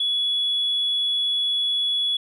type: tone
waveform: sine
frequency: 3389 Hz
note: G#7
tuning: 34 cents sharp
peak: -19 dBFS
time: 0-2.17 s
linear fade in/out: 5 ms
effects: tanh soft clip ceiling -15 dBFS